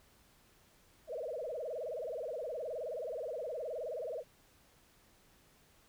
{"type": "tone with vibrato", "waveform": "sine", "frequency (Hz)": 554.4, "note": "C#5", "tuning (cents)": 0, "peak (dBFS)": -37, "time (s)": [1.07, 4.24], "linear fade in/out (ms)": 50, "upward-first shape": "sine", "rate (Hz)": 19, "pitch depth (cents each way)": 280, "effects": ["pink hiss -66 dBFS RMS until 5.88 s"]}